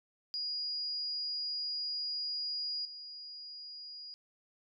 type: tone with level steps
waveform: sine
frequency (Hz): 4877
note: D#8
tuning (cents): -35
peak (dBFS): -34 / -44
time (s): 0.34-4.14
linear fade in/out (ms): 0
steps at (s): 2.85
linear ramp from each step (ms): 2
effects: none